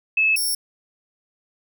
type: tone pair in turn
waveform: sine / 10% pulse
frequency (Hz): 2600 / 5465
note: E7 / F8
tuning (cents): -24 / -38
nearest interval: octave + minor second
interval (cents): 1286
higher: second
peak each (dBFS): -15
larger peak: neither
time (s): 0.17-0.36 / 0.36-0.55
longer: neither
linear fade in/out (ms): 5
effects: none